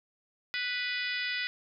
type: harmonic tone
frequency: 493.9 Hz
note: B4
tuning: in tune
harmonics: 3 / 4 / 5 / 6 / 7 / 8 / 9 / 10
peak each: -38 / -34 / -38 / -42 / -40 / -43 / -45 / -42 dBFS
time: 0.54-1.47 s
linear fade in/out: 0 ms
effects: none